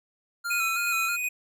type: tone with vibrato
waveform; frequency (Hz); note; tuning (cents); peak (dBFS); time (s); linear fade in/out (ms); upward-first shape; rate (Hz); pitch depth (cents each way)
square; 1368; F6; -36; -29; 0.44-1.17; 20; square; 3.1; 37
type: tone with tremolo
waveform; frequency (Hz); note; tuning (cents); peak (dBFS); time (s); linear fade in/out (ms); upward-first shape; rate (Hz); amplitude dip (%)
square; 2489; D#7; 0; -26; 0.5-1.29; 10; square; 2.7; 25
effects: none